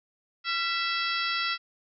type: harmonic tone with a mistuned harmonic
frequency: 659.3 Hz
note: E5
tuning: in tune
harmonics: 2 / 3 / 4 / 5 / 6 / 7 / 8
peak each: -31 / -33 / -34 / -35 / -36 / -36 / -37 dBFS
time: 0.44-1.58 s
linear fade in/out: 50 ms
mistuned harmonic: 2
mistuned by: +63 cents
effects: none